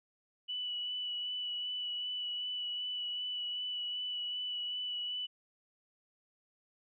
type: tone with vibrato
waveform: sine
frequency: 2960 Hz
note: F#7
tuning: in tune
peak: -35 dBFS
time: 0.48-5.27 s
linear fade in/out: 20 ms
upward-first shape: sine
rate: 2.6 Hz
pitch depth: 15 cents each way
effects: none